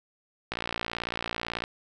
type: click train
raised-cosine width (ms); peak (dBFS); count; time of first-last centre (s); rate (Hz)
0.3; -14; 66; 0.52-1.639; 58.1
effects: none